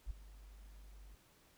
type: tone with ADSR envelope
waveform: sine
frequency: 49.43 Hz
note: G1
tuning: 15 cents sharp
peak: -34 dBFS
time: 0.06-1.15 s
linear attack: 46 ms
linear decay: 5 ms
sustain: -19 dB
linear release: 4 ms
effects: tanh soft clip ceiling -32 dBFS + pink hiss -68 dBFS RMS until 1.57 s